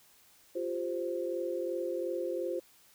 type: chord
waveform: sine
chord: F suspended second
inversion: none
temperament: equal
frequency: 349.2 / 392 / 523.3 Hz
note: F4 / G4 / C5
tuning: 0 / 0 / 0 cents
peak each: -35 / -39 / -35 dBFS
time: 0.55-2.6 s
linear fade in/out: 10 ms
effects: white hiss -62 dBFS RMS until 2.94 s